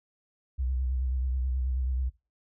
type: tone with vibrato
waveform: sine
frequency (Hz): 64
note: C2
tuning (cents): -38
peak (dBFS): -26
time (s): 0.58-2.1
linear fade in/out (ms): 20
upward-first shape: sine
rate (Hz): 9.3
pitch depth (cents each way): 61
effects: noise-tail reverb RT60 0.3 s tail -21 dB re dry